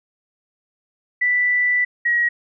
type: tone pair in turn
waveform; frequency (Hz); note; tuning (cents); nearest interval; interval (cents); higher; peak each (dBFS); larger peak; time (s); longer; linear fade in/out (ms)
sine; 1975.5 / 1903; B6 / A#6; 0 / +35; minor second; 65; first; -15; neither; 1.21-1.85 / 2.05-2.29; first; 10
effects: none